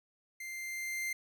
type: tone with level ramp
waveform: 45% pulse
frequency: 2093 Hz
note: C7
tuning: in tune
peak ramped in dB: -41 to -33 dBFS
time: 0.4-1.13 s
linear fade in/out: 5 ms
effects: none